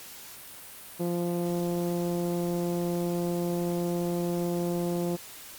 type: tone with low-pass filter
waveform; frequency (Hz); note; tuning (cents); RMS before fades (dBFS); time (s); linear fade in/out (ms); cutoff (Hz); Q
10% pulse; 173.7; F3; -9; -29; 0.99-5.17; 20; 410; 0.87
effects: white hiss -45 dBFS RMS until 5.58 s + Opus 48 kbps